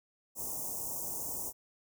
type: band-stop noise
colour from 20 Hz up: white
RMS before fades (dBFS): -38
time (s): 0.35-1.53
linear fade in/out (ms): 50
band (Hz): 990 to 6000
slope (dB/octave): 48
effects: none